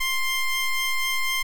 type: ring-modulated tone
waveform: 35% pulse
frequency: 1052 Hz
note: C6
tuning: 9 cents sharp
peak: -17 dBFS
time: 0-1.43 s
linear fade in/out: 10 ms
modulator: 1050 Hz
effects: none